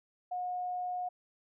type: tone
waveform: sine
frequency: 723 Hz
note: F#5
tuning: 40 cents flat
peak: -33 dBFS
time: 0.31-1.09 s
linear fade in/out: 10 ms
effects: none